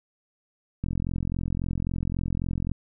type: click train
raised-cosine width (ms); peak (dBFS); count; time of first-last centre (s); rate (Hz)
5; -16; 83; 0.84-2.716; 43.7
effects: none